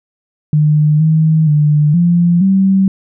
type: tone with pitch steps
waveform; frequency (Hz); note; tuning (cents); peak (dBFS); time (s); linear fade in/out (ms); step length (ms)
sine; 151.2 / 158.1 / 149.3 / 172.8 / 192.5; D#3 / D#3 / D3 / F3 / G3; -49 / +28 / +29 / -18 / -31; -7; 0.53-2.88; 2; 470
effects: none